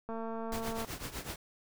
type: click train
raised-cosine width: 1 ms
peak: -27 dBFS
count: 172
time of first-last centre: 0.09-0.847 s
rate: 226 Hz
type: noise with tremolo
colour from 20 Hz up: pink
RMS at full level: -38 dBFS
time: 0.52-1.36 s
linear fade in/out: 2 ms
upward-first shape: triangle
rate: 8 Hz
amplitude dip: 85%
effects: none